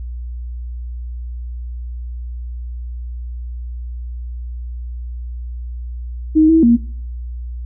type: tone with pitch steps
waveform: sine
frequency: 312.8 / 324 / 235.5 Hz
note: D#4 / E4 / A#3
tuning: +9 / -30 / +18 cents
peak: -7 dBFS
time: 6.35-6.77 s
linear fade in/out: 20 ms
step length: 140 ms
effects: noise-tail reverb RT60 0.5 s tail -19 dB re dry + added 60 Hz sine -24 dBFS peak until 7.65 s